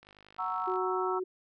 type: click train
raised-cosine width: 0.3 ms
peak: -38 dBFS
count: 38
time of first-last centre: 0.03-0.758 s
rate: 50.8 Hz
type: chord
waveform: sine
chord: F# dominant seventh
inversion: none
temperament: equal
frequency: 740 / 932.3 / 1108.7 / 1318.5 Hz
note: F#5 / A#5 / C#6 / E6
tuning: 0 / 0 / 0 / 0 cents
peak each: -37 / -36 / -38 / -34 dBFS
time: 0.38-1.2 s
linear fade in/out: 20 ms
type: tone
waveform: sine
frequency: 370 Hz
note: F#4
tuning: in tune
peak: -31 dBFS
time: 0.67-1.24 s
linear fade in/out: 10 ms
effects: none